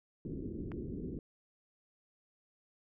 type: low-pass noise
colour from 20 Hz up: white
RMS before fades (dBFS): -41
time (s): 0.25-1.19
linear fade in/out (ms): 2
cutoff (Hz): 390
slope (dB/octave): 48
type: click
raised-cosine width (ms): 0.5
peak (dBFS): -32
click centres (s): 0.718
effects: none